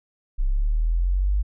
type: linear sweep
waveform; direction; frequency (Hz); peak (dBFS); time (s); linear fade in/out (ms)
sine; up; 31.55 to 51.4; -18; 0.38-1.43; 20
effects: none